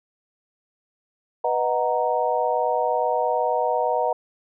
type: chord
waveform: sine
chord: B major seventh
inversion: none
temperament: equal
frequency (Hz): 493.9 / 622.3 / 740 / 932.3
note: B4 / D#5 / F#5 / A#5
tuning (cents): 0 / 0 / 0 / 0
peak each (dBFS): -25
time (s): 1.44-4.13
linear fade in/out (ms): 5
effects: none